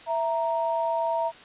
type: tone pair together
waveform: sine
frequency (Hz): 661.1 / 932.3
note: E5 / A#5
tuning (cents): +5 / 0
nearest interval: tritone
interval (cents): 595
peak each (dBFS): -26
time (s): 0.06-1.32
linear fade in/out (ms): 50
effects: white hiss -47 dBFS RMS until 1.44 s + resampled to 8000 Hz